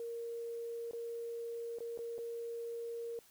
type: tone with dropouts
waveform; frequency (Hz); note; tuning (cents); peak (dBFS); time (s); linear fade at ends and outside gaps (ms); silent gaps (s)
sine; 466.2; A#4; 0; -39; 0-3.19; 1; 0.911-0.933 / 1.786-1.805 / 1.976-1.989 / 2.181-2.187
effects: white hiss -64 dBFS RMS until 3.3 s